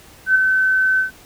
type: tone with ADSR envelope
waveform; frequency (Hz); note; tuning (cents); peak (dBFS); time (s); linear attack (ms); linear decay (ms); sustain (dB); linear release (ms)
sine; 1527; G6; -46; -8; 0.26-1.11; 92; 9; -5; 120
effects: pink hiss -45 dBFS RMS until 1.25 s